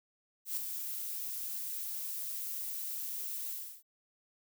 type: noise with ADSR envelope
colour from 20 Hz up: violet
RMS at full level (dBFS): -33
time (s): 0.45-3.83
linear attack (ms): 120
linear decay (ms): 10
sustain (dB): -6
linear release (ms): 330
effects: none